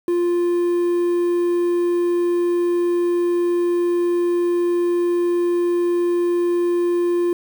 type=tone with quantisation; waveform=triangle; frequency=349.2 Hz; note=F4; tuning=in tune; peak=-14 dBFS; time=0.08-7.33 s; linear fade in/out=2 ms; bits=7; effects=none